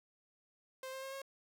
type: tone with pitch steps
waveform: sawtooth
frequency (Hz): 523.3 / 530 / 536.8 / 543.6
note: C5 / C5 / C5 / C#5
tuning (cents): 0 / +22 / +44 / -34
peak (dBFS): -39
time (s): 0.83-1.218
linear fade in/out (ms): 2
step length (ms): 97
effects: none